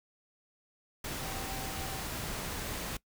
sine tone in noise, 774 Hz, G5, 22 cents flat, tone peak -45 dBFS, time 1.2-2.02 s, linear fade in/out 5 ms, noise pink, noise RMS -38 dBFS, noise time 1.04-2.97 s, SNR -10 dB, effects noise-tail reverb RT60 0.1 s tail -21 dB re dry

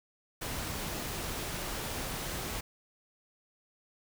pink noise, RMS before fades -37 dBFS, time 0.41-2.61 s, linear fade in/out 10 ms, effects none

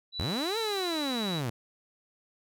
sine tone with pitch glide, 3951 to 3915 Hz, B7 to B7, 0 to -16 cents, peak -34 dBFS, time 0.12-1.42 s, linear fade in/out 50 ms, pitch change -16 cents, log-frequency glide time 0.85-1.25 s
sawtooth linear two-way sweep, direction up then down, 58.27 to 462.2 to 109.1 Hz, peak -26 dBFS, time 0.19-1.5 s, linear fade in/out 5 ms, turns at 0.58 s
effects none

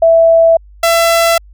sine / sawtooth tone pair in turn, 660 / 670.4 Hz, E5 / E5, +2 / +29 cents, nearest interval unison, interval 27 cents, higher second, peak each -4 dBFS, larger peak neither, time 0.02-0.57 / 0.83-1.38 s, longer neither, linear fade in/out 5 ms, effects added 50 Hz sine -36 dBFS peak until 1.53 s

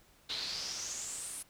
brown noise with band-pass filter sweep, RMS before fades -40 dBFS, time 0.29-1.43 s, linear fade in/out 10 ms, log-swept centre 3900 to 10000 Hz, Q 5.6, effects pink hiss -64 dBFS RMS until 1.49 s

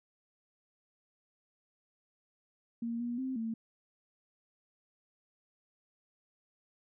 sine tone with pitch steps, 232.8 / 239.5 / 261.4 / 225.5 Hz, A#3 / A#3 / C4 / A3, -2 / +47 / -1 / +43 cents, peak -33 dBFS, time 2.82-3.54 s, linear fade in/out 5 ms, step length 180 ms, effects none

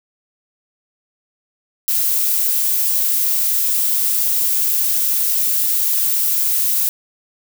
violet noise, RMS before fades -17 dBFS, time 1.88-6.89 s, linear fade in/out 0 ms, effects none

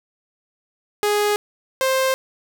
sawtooth tone pair in turn, 415.3 / 526.3 Hz, G#4 / C5, 0 / +10 cents, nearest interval major third, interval 410 cents, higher second, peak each -13 dBFS, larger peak neither, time 1.03-1.36 / 1.81-2.14 s, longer neither, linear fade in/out 0 ms, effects 7-bit

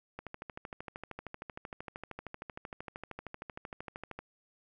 click train, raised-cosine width 0.5 ms, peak -26 dBFS, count 53, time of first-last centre 0.19-4.19 s, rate 13 Hz, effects none

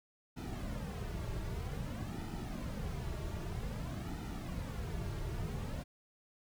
brown noise with flanger, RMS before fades -40 dBFS, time 0.36-5.84 s, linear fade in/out 20 ms, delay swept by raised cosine 1.8 to 4 ms, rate 0.52 Hz, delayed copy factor -0.65, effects none

